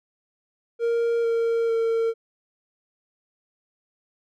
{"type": "tone with pitch steps", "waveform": "triangle", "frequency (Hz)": [466.2, 460.8, 455.6], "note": ["A#4", "A#4", "A#4"], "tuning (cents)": [0, -20, -40], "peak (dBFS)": -18, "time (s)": [0.79, 2.14], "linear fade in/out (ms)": 50, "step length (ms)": 450, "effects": []}